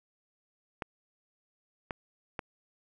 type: clicks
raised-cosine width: 0.5 ms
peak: -19 dBFS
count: 3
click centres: 0.822 / 1.908 / 2.392 s
effects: none